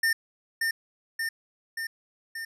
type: tone with echo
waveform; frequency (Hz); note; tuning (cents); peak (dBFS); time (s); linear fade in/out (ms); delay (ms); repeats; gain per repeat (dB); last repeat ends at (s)
square; 1810; A6; +48; -22; 0.03-0.13; 5; 580; 4; -3; 2.45
effects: resampled to 32000 Hz